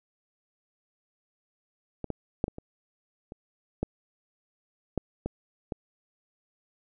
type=clicks; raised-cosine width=2 ms; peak=-20 / -17 / -11 / -21 / -26 / -27 / -14 / -13 / -17 / -18 dBFS; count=10; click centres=2.043 / 2.103 / 2.441 / 2.481 / 2.584 / 3.321 / 3.83 / 4.977 / 5.26 / 5.722 s; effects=none